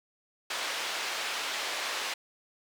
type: band-pass noise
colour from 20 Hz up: white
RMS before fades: -34 dBFS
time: 0.5-2.14 s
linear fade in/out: 5 ms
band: 560 to 3900 Hz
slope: 12 dB/octave
effects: none